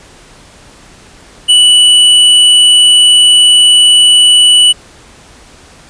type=tone; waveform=square; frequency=2960 Hz; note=F#7; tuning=in tune; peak=-3 dBFS; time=1.48-4.73 s; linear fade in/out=20 ms; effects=pink hiss -38 dBFS RMS until 5.89 s + resampled to 22050 Hz